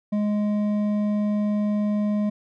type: tone with hard clipping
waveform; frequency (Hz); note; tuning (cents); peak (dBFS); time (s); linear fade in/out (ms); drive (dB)
sine; 208.4; G#3; +6; -22; 0.12-2.3; 10; 7
effects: none